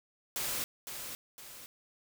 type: noise with echo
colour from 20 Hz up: white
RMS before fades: -35 dBFS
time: 0.36-0.64 s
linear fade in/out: 0 ms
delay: 510 ms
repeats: 2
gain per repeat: -7 dB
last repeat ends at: 1.66 s
effects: none